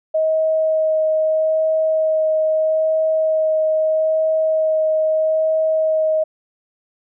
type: tone with vibrato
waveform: sine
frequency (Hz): 631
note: D#5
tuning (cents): +24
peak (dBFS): -14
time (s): 0.14-6.24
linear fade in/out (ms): 10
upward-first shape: sine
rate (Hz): 0.78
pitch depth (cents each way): 9
effects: none